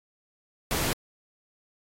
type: noise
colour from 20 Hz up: pink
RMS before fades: -28 dBFS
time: 0.71-0.93 s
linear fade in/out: 0 ms
effects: AAC 48 kbps